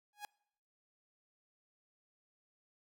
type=tone with exponential growth; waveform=sawtooth; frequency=829 Hz; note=G#5; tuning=3 cents flat; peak=-35 dBFS; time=0.13-0.25 s; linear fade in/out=1 ms; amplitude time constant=24 ms; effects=noise-tail reverb RT60 0.8 s tail -26 dB re dry